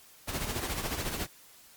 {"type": "noise with tremolo", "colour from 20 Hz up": "pink", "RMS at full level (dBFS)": -32, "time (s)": [0.27, 1.27], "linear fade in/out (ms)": 20, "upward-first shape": "sine", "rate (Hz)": 14, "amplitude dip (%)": 55, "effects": ["white hiss -56 dBFS RMS until 1.76 s", "Opus 48 kbps"]}